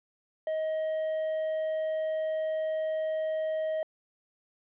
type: tone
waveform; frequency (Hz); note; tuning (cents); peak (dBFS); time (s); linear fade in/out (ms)
triangle; 630; D#5; +21; -26; 0.47-3.83; 2
effects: resampled to 8000 Hz + 11-bit